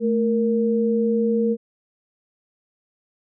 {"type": "tone pair together", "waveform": "sine", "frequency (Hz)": [220, 466.2], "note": ["A3", "A#4"], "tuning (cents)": [0, 0], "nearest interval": "octave + minor second", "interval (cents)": 1300, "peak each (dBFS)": -20, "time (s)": [0, 1.57], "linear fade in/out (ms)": 50, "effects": []}